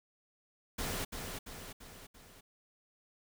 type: noise with echo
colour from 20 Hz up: pink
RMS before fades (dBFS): -37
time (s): 0.78-1.05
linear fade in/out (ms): 10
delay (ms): 340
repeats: 4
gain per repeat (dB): -5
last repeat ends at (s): 2.41
effects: none